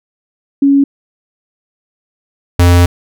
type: tone pair in turn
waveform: sine / square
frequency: 278.6 / 87.75 Hz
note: C#4 / F2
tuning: +9 / +9 cents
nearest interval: octave + minor sixth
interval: 2000 cents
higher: first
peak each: -5 dBFS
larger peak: neither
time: 0.62-0.84 / 2.59-2.86 s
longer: second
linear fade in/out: 5 ms
effects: none